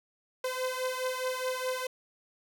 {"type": "beating tone pair", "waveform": "sawtooth", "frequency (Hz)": [510, 514.8], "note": ["C5", "C5"], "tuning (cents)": [-44, -28], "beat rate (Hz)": 4.8, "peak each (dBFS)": [-29, -31], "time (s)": [0.44, 1.87], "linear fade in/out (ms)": 5, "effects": []}